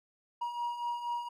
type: beating tone pair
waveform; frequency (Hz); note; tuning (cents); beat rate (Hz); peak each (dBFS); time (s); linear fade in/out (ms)
triangle; 951 / 955.2; A#5 / A#5; +34 / +42; 4.2; -39 / -32; 0.41-1.29; 10
effects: none

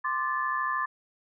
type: tone cluster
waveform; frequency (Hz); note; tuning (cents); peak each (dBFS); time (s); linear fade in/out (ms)
sine; 1045 / 1178 / 1744; C6 / D6 / A6; -2 / +5 / -16; -30 / -31 / -31; 0.04-0.86; 10
effects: none

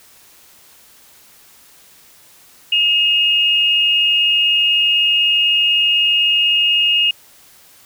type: tone pair together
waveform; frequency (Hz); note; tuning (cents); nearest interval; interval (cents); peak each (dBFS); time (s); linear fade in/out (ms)
sine; 2568 / 2848; E7 / F7; -46 / +33; major second; 179; -20 / -12; 2.72-7.11; 5
effects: white hiss -47 dBFS RMS until 7.85 s

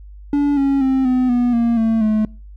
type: tone with pitch steps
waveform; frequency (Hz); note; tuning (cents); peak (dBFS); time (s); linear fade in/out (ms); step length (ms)
triangle; 287.1 / 275.6 / 264.5 / 253.9 / 243.7 / 233.9 / 224.5 / 215.5; D4 / C#4 / C4 / B3 / B3 / A#3 / A3 / A3; -39 / -10 / +19 / +48 / -23 / +6 / +35 / -36; -11; 0.33-2.25; 2; 240
effects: noise-tail reverb RT60 0.4 s tail -25 dB re dry + added 50 Hz sine -35 dBFS peak until 2.56 s

